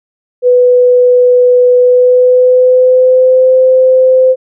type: tone with pitch glide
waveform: sine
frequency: 495.6 to 516.3 Hz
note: B4 to C5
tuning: +6 to -23 cents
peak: -3 dBFS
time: 0.42-4.36 s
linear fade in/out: 50 ms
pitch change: +71 cents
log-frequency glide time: 1.77-3.55 s
effects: none